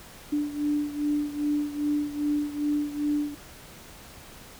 sine beating tone pair, 293.7 / 296.2 Hz, D4 / D4, 0 / +15 cents, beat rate 2.5 Hz, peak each -26 / -30 dBFS, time 0.32-3.35 s, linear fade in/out 10 ms, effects pink hiss -47 dBFS RMS until 4.59 s

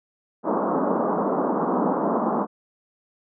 pink band-pass noise, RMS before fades -23 dBFS, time 0.43-2.47 s, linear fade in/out 50 ms, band 190 to 1200 Hz, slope 48 dB/octave, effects none

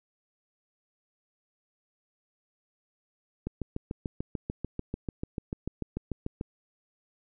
click train, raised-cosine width 3 ms, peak -19 dBFS, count 21, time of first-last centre 3.47-6.411 s, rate 6.8 Hz, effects none

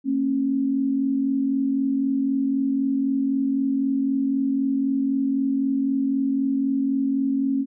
sine tone pair together, 228.7 / 272.6 Hz, A#3 / C#4, -33 / -29 cents, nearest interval minor third, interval 304 cents, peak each -27 / -20 dBFS, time 0.04-7.66 s, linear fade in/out 50 ms, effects none

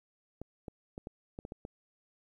clicks, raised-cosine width 2 ms, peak -28 dBFS, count 8, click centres 0.416 / 0.682 / 0.979 / 1.071 / 1.389 / 1.451 / 1.521 / 1.651 s, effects 11-bit

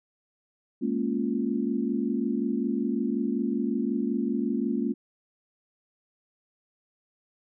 sine chord, Bb minor seventh, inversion third, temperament equal, 207.7 / 233.1 / 277.2 / 349.2 Hz, Ab3 / Bb3 / Db4 / F4, 0 / 0 / 0 / 0 cents, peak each -31 / -28 / -30 / -33 dBFS, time 0.81-4.94 s, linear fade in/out 20 ms, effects none

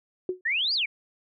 sine tone with exponential decay, 367.1 Hz, F#4, 14 cents flat, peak -21 dBFS, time 0.29-0.41 s, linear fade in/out 2 ms, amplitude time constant 26 ms
sine exponential two-way sweep, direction up then down, 1722 to 4978 to 2138 Hz, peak -23 dBFS, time 0.45-0.86 s, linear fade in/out 10 ms, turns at 0.74 s
effects none

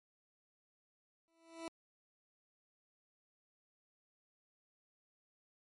20% pulse tone with exponential growth, 329.6 Hz, E4, in tune, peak -35 dBFS, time 1.28-1.68 s, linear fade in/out 0 ms, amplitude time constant 85 ms, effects MP3 48 kbps

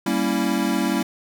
square chord, G diminished seventh, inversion none, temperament equal, 196 / 233.1 / 277.2 / 329.6 Hz, G3 / Bb3 / Db4 / Fb4, 0 / 0 / 0 / 0 cents, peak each -26 dBFS, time 0.06-1.03 s, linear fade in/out 5 ms, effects none

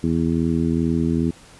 harmonic tone, 82.41 Hz, E2, in tune, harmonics 1 / 2 / 3 / 4 / 5, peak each -27 / -22 / -21 / -25 / -31 dBFS, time 0.03-1.31 s, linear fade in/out 10 ms, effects pink hiss -47 dBFS RMS until 1.59 s + resampled to 24000 Hz

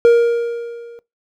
triangle tone with level ramp, 469.8 Hz, A#4, 13 cents sharp, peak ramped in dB -3 to -33 dBFS, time 0.05-0.99 s, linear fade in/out 0 ms, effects noise-tail reverb RT60 0.2 s tail -22 dB re dry

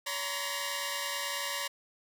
10% pulse tone cluster, 565 / 945 / 1026 / 1861 Hz, C#5 / A#5 / C6 / A#6, +33 / +23 / -34 / -3 cents, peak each -30 dBFS, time 0.06-1.68 s, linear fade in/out 10 ms, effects none

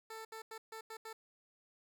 15% pulse tone bursts at uneven times, 443.6 Hz, A4, 14 cents sharp, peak -39 dBFS, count 6, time 0.1-0.25 / 0.32-0.42 / 0.51-0.58 / 0.72-0.81 / 0.9-0.97 / 1.05-1.13 s, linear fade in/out 5 ms, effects none

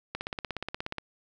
click train, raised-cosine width 0.3 ms, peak -17 dBFS, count 15, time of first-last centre 0.15-0.983 s, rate 16.8 Hz, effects none

